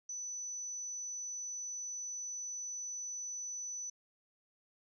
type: tone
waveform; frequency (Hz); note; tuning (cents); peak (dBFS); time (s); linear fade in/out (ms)
sine; 5980; F#8; +17; -39; 0.09-3.9; 5
effects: none